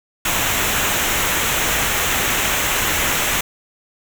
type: noise with comb filter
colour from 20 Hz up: pink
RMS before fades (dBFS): -19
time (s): 0.25-3.41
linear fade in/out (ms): 5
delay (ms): 0.21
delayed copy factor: -0.6
effects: none